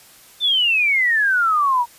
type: exponential sweep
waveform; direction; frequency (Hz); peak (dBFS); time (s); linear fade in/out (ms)
sine; down; 3599 to 932.3; -14; 0.4-1.86; 50
effects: white hiss -47 dBFS RMS until 1.98 s + resampled to 32000 Hz